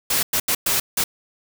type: noise bursts at uneven times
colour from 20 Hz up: white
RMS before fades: -20 dBFS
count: 5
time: 0.1-0.23 / 0.33-0.4 / 0.48-0.55 / 0.66-0.8 / 0.97-1.04 s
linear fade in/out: 5 ms
effects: none